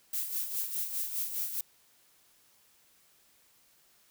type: noise with tremolo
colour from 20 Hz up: violet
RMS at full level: -32 dBFS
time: 0.13-1.61 s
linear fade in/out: 5 ms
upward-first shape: sine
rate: 4.9 Hz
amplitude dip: 60%
effects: white hiss -65 dBFS RMS until 4.1 s